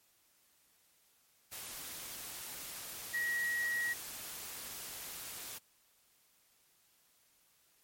sine tone in noise, 1906 Hz, A#6, 38 cents sharp, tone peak -32 dBFS, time 3.13-3.94 s, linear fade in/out 20 ms, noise white, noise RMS -45 dBFS, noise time 1.51-5.59 s, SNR +10 dB, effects white hiss -70 dBFS RMS until 7.83 s + MP3 64 kbps

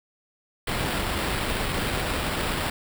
pink noise with sample-and-hold, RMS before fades -27 dBFS, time 0.67-2.7 s, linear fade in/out 5 ms, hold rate 6300 Hz, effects none

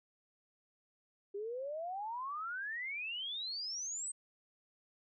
sine exponential sweep, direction up, 392.1 to 8372 Hz, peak -38 dBFS, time 1.34-4.12 s, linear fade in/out 10 ms, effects none

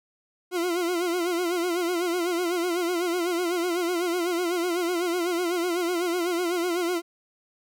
40% pulse tone with vibrato, 349.2 Hz, F4, in tune, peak -23 dBFS, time 0.51-7.02 s, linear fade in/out 50 ms, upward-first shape sine, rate 8 Hz, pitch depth 82 cents each way, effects none

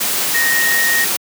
sine tone in noise, 1864.7 Hz, A#6, in tune, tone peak -14 dBFS, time 0.34-1.05 s, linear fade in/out 10 ms, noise white, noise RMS -18 dBFS, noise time 0-1.17 s, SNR +1 dB, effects high-pass 150 Hz 12 dB/octave

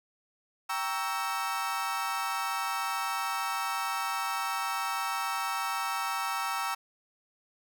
35% pulse chord, G diminished seventh, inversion none, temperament equal with one note detuned, 784 / 932.3 / 1123.6 / 1318.5 Hz, G5 / Bb5 / Db6 / Fb6, 0 / 0 / +23 / 0 cents, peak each -35 / -34 / -36 / -32 dBFS, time 0.69-6.75 s, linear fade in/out 10 ms, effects none

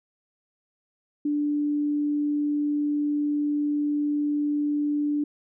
sine tone, 293.7 Hz, D4, in tune, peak -22 dBFS, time 1.25-5.24 s, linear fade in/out 5 ms, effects none

